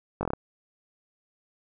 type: slowing click train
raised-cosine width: 1 ms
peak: -14 dBFS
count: 6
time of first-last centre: 0.21-0.335 s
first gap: 20 ms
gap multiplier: 1.11
effects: none